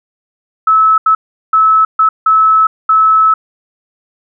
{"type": "tone bursts at uneven times", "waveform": "sine", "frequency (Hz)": 1300, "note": "E6", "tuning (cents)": -24, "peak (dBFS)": -5, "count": 6, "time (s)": [[0.67, 0.98], [1.06, 1.15], [1.53, 1.85], [1.99, 2.09], [2.26, 2.67], [2.89, 3.34]], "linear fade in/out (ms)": 5, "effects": []}